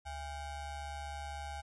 square ring-modulated tone, 369.8 Hz, F#4, 1 cent flat, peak -38 dBFS, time 0.05-1.62 s, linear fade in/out 20 ms, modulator 442 Hz, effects resampled to 24000 Hz + 13-bit

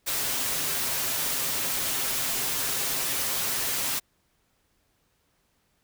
white noise with comb filter, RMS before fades -28 dBFS, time 0.06-4 s, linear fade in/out 20 ms, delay 7.5 ms, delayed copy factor +0.5, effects pink hiss -70 dBFS RMS until 5.83 s

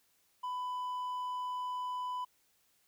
sine tone with hard clipping, 998 Hz, B5, 18 cents sharp, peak -36 dBFS, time 0.43-2.25 s, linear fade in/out 10 ms, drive 3 dB, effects white hiss -72 dBFS RMS until 2.87 s

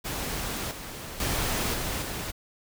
pink noise with level steps, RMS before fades -32 / -39 / -28 / -31 / -34 dBFS, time 0.04-2.32 s, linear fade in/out 20 ms, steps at 0.71 / 1.2 / 1.74 / 2.02 s, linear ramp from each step 2 ms, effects none

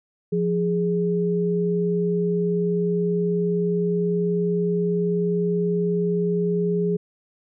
sine tone pair together, 174.5 / 415.3 Hz, F3 / G#4, -1 / 0 cents, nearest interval octave + minor third, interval 1501 cents, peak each -22 dBFS, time 0.32-6.97 s, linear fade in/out 10 ms, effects none

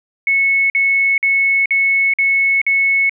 sine tone bursts, 2200 Hz, C#7, 14 cents flat, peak -11 dBFS, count 6, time 0.27-3.095 s, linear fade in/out 2 ms, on 430 ms, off 49 ms, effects none

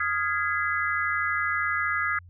sine chord, F half-diminished seventh, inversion third, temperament equal with one note detuned, 1244.5 / 1396.9 / 1661.2 / 2026 Hz, Eb6 / F6 / Ab6 / Cb7, 0 / 0 / 0 / +44 cents, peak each -29 / -31 / -28 / -30 dBFS, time 0-2.19 s, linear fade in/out 5 ms, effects added 88 Hz sine -46 dBFS peak until 2.29 s

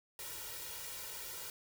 white noise with comb filter, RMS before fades -45 dBFS, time 0.19-1.5 s, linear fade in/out 2 ms, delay 2.1 ms, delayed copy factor +0.85, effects none

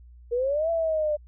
sine exponential two-way sweep, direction up then down, 466.2 to 672 to 593 Hz, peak -22 dBFS, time 0.31-1.17 s, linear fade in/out 20 ms, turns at 0.7 s, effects added 60 Hz sine -46 dBFS peak until 1.27 s

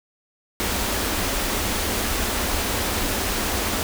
pink band-stop noise, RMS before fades -24 dBFS, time 0.6-3.83 s, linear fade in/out 0 ms, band 110 to 180 Hz, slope 96 dB/octave, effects none

